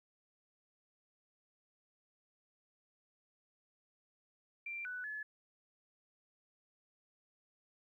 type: tone with pitch steps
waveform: sine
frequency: 2362 / 1488 / 1714 Hz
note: D7 / F#6 / A6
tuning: +9 / +9 / -46 cents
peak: -40 dBFS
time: 4.66-5.23 s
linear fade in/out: 5 ms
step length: 190 ms
effects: 13-bit